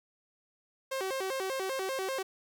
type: tone with vibrato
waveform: sawtooth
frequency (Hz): 450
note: A4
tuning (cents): +39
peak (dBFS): -28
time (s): 0.91-2.23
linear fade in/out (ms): 10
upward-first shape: square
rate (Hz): 5.1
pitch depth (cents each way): 290
effects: none